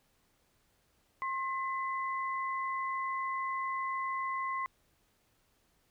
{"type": "tone pair together", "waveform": "sine", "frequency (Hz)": [1067, 2014], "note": ["C6", "B6"], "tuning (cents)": [34, 33], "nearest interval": "major seventh", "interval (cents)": 1099, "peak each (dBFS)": [-33, -39], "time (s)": [1.22, 4.66], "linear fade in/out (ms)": 0, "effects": ["pink hiss -72 dBFS RMS until 5.9 s"]}